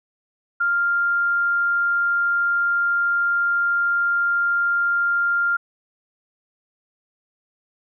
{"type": "tone", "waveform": "sine", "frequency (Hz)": 1396.9, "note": "F6", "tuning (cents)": 0, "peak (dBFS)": -17, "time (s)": [0.6, 5.57], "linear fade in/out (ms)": 10, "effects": []}